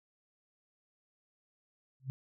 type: tone with exponential growth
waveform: sine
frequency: 132 Hz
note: C3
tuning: 16 cents sharp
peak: -30 dBFS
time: 2-2.1 s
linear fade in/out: 0 ms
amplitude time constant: 21 ms
effects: none